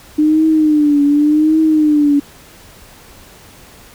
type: tone with vibrato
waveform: sine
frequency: 301.5 Hz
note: D4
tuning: 46 cents sharp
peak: -8 dBFS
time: 0.18-2.2 s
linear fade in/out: 10 ms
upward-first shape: triangle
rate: 0.88 Hz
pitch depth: 97 cents each way
effects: pink hiss -41 dBFS RMS until 3.94 s